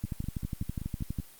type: two click trains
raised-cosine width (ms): 5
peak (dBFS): -20 / -24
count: 15 / 7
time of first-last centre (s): 0.04-1.188 / 0.05-1.199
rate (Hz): 12.2 / 5.22
effects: white hiss -54 dBFS RMS until 1.39 s + Opus 24 kbps